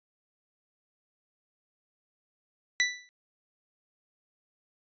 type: tone with exponential decay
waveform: sawtooth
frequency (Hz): 1975.5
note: B6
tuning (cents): 0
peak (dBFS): -16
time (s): 2.8-3.09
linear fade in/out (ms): 0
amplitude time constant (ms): 62
effects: resampled to 16000 Hz